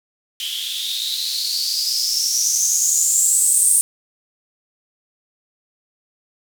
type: noise with band-pass filter sweep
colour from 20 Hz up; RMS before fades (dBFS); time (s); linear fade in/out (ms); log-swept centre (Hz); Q
violet; -19; 0.4-3.81; 0; 3100 to 9000; 9.5
effects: none